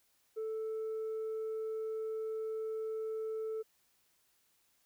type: tone with tanh clipping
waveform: sine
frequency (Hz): 440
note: A4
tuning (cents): 0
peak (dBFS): -36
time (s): 0.36-3.63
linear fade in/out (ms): 20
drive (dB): 1
effects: white hiss -73 dBFS RMS until 4.85 s